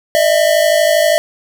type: tone pair together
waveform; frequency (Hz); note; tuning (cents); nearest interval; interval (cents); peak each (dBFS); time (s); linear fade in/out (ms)
square; 605 / 657.5; D#5 / E5; -49 / -5; minor second; 144; -13; 0.15-1.18; 0
effects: none